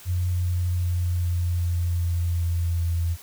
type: tone with pitch steps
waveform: sine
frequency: 89.4 / 88.68 / 87.97 / 87.26 / 86.55 / 85.86 / 85.17 / 84.48 Hz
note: F2 / F2 / F2 / F2 / F2 / F2 / F2 / E2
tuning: +41 / +27 / +13 / -1 / -15 / -29 / -43 / +43 cents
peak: -21 dBFS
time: 0.05-3.17 s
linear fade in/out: 50 ms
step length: 390 ms
effects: white hiss -46 dBFS RMS until 3.22 s